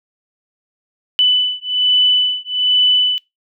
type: beating tone pair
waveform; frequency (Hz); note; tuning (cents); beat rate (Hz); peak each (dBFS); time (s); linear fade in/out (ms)
sine; 2991 / 2992.2; F#7 / F#7; +18 / +19; 1.2; -15; 1.19-3.18; 0
effects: noise-tail reverb RT60 0.2 s tail -23 dB re dry